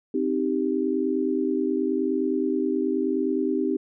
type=chord; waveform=sine; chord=C minor; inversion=none; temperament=equal; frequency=261.6 / 311.1 / 392 Hz; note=C4 / Eb4 / G4; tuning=0 / 0 / 0 cents; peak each=-26 dBFS; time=0.14-3.77 s; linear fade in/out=5 ms; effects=none